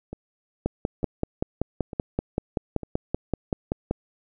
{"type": "two click trains", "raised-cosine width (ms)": 2, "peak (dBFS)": [-10, -21], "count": [18, 4], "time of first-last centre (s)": [[0.66, 3.91], [0.13, 2.833]], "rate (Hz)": [5.23, 1.11], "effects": []}